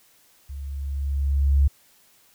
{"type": "tone with level ramp", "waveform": "sine", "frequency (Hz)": 69.6, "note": "C#2", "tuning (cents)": 8, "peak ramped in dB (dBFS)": [-32, -13], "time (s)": [0.49, 1.68], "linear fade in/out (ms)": 10, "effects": ["white hiss -58 dBFS RMS until 2.34 s"]}